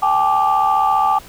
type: chord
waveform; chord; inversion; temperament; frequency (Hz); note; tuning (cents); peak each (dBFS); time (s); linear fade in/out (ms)
sine; G suspended second; none; equal with one note detuned; 784 / 858.9 / 1174.7; G5 / A5 / D6; 0 / -42 / 0; -16; 0.02-1.19; 10
effects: tanh soft clip ceiling -6 dBFS + pink hiss -41 dBFS RMS until 1.28 s